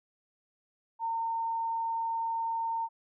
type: tone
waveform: sine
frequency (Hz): 912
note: A#5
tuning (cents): -38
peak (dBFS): -29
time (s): 0.99-2.89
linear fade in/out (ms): 50
effects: none